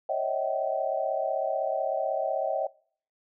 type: tone cluster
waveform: sine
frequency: 549 / 619 / 655 / 766 Hz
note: C#5 / D#5 / E5 / G5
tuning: -17 / -9 / -11 / -40 cents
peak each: -31 dBFS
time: 0.09-2.67 s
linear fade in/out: 5 ms
effects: noise-tail reverb RT60 0.5 s tail -23 dB re dry